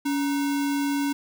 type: tone with sample-and-hold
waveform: sine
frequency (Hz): 282.5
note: C#4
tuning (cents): +33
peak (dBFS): -22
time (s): 0.05-1.13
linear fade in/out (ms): 10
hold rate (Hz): 1225
effects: none